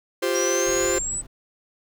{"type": "chord", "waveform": "45% pulse", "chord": "F suspended second", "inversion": "none", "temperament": "just", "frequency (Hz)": [349.2, 392.9, 523.8], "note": ["F4", "G4", "C5"], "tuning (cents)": [0, 4, 2], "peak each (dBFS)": [-26, -26, -25], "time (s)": [0.22, 0.99], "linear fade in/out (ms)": 10}
{"type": "exponential sweep", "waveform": "sine", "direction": "up", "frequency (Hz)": [5640, 8070], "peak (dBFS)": -25, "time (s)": [0.34, 1.22], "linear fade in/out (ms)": 20}
{"type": "noise", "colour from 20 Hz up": "brown", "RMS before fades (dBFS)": -39, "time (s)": [0.66, 1.27], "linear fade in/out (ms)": 10}
{"effects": []}